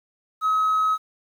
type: tone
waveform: triangle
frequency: 1277 Hz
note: D#6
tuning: 45 cents sharp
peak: -15 dBFS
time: 0.41-0.98 s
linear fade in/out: 50 ms
effects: tanh soft clip ceiling -14 dBFS + 9-bit